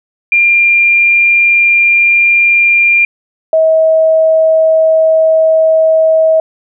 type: tone pair in turn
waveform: sine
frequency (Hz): 2393 / 640.1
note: D7 / D#5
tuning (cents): +32 / +49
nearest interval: octave + major seventh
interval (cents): 2283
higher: first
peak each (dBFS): -5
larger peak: neither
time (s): 0.32-3.05 / 3.53-6.4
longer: second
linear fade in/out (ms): 2
effects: none